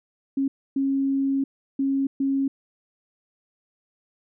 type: tone bursts at uneven times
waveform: sine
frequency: 272.7 Hz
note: C#4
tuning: 28 cents flat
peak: -20 dBFS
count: 4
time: 0.37-0.48 / 0.76-1.44 / 1.79-2.07 / 2.2-2.48 s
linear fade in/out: 5 ms
effects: none